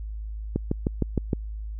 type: click train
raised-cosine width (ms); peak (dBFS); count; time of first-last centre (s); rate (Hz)
3; -10; 6; 0.56-1.332; 6.48
effects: added 53 Hz sine -31 dBFS peak until 1.79 s